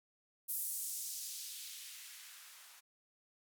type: noise with band-pass filter sweep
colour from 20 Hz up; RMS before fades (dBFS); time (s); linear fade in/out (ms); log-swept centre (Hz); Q
violet; -45; 0.48-2.81; 20; 12000 to 910; 1.1
effects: none